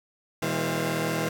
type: tone cluster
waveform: 15% pulse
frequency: 119.8 / 161.3 / 203.2 / 528 / 691 Hz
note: A#2 / E3 / G#3 / C5 / F5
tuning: +48 / -37 / -38 / +16 / -19 cents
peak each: -28 / -22 / -27 / -28 / -29 dBFS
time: 0.42-1.29 s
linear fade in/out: 5 ms
effects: none